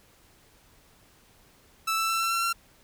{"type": "tone with pitch steps", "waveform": "sawtooth", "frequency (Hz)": [1318.5, 1327.7, 1336.9, 1346.2, 1355.6, 1365], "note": ["E6", "E6", "E6", "E6", "E6", "F6"], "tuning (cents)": [0, 12, 24, 36, 48, -40], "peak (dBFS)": -21, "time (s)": [1.87, 2.53], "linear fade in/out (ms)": 10, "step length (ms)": 110, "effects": ["pink hiss -59 dBFS RMS until 2.83 s"]}